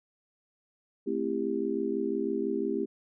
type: chord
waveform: sine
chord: A minor seventh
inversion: none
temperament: just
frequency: 220 / 264 / 330 / 396 Hz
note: A3 / C4 / E4 / G4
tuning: 0 / +16 / +2 / +18 cents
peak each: -35 / -34 / -33 / -31 dBFS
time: 1.06-2.86 s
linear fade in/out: 20 ms
effects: none